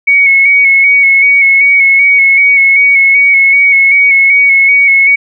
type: tone with vibrato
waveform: sine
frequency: 2217 Hz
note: C#7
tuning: in tune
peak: -3 dBFS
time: 0.07-5.16 s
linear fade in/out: 10 ms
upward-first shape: square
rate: 2.6 Hz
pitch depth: 24 cents each way
effects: none